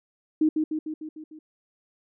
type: tone with echo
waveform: sine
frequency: 310.7 Hz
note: D#4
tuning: 2 cents flat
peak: -17 dBFS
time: 0.41-0.49 s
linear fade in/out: 5 ms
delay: 150 ms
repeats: 6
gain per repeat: -4 dB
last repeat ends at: 1.39 s
effects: none